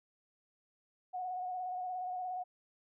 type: tone with vibrato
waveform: sine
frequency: 732 Hz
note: F#5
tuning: 19 cents flat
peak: -36 dBFS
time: 1.13-2.44 s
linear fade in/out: 20 ms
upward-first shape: square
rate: 17 Hz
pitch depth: 24 cents each way
effects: none